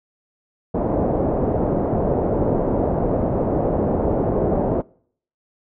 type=low-pass noise; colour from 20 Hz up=white; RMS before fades=-20 dBFS; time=0.74-4.82 s; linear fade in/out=10 ms; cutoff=640 Hz; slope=24 dB/octave; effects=noise-tail reverb RT60 0.6 s tail -25 dB re dry